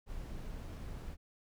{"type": "noise", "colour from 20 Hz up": "brown", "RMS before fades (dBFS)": -43, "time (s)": [0.06, 1.17], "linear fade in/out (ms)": 50, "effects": []}